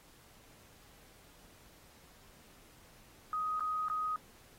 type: tone with dropouts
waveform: sine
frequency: 1253 Hz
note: D#6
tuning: 12 cents sharp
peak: -32 dBFS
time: 3.33-4.16 s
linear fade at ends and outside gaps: 1 ms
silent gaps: 3.596-3.606 / 3.884-3.899 s
effects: pink hiss -61 dBFS RMS until 4.58 s + AAC 48 kbps